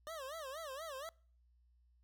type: tone with vibrato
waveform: 25% pulse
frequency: 587.3 Hz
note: D5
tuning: in tune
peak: -40 dBFS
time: 0.07-1.09 s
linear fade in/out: 0 ms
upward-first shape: sine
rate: 4.2 Hz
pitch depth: 210 cents each way
effects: noise-tail reverb RT60 0.5 s tail -26 dB re dry + added 60 Hz sine -67 dBFS peak until 2.03 s